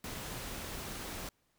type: noise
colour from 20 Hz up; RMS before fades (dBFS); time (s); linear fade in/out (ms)
pink; -42; 0.04-1.29; 2
effects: pink hiss -75 dBFS RMS until 1.58 s